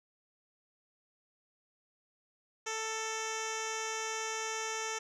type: tone with low-pass filter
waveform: 10% pulse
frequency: 442.6 Hz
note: A4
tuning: 10 cents sharp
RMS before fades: -37 dBFS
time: 2.66-4.99 s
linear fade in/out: 10 ms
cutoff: 6200 Hz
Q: 3
effects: none